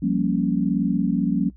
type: chord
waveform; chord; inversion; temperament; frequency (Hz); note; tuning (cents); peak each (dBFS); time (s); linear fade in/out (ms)
sine; G half-diminished seventh; third; equal with one note detuned; 174.61 / 196 / 232 / 277.2; F3 / G3 / Bb3 / Db4; 0 / 0 / -8 / 0; -24; 0.02-1.5; 10
effects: noise-tail reverb RT60 0.1 s tail -19 dB re dry + added 60 Hz sine -44 dBFS peak until 1.56 s